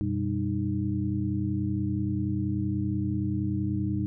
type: tone cluster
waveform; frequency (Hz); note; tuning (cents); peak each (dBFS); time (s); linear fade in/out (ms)
sine; 92.2 / 122.7 / 198.4 / 308.1; F#2 / B2 / G3 / D#4; -6 / -11 / +21 / -17; -31; 0.01-4.06; 0
effects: none